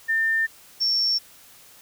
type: tone pair in turn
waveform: sine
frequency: 1800 / 5457 Hz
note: A6 / F8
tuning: +39 / -41 cents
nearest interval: octave + perfect fifth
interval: 1920 cents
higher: second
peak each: -19 dBFS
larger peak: neither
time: 0.08-0.47 / 0.8-1.19 s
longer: neither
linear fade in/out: 20 ms
effects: white hiss -50 dBFS RMS until 1.81 s